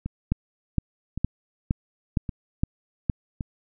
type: two click trains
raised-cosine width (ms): 5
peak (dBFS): -17 / -9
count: 4 / 7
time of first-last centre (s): 0.06-3.408 / 0.32-3.098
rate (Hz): 0.896 / 2.16
effects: none